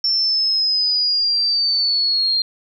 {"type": "linear sweep", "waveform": "sine", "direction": "down", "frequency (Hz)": [5410, 4186], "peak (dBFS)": -15, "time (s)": [0.04, 2.42], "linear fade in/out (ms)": 2, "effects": []}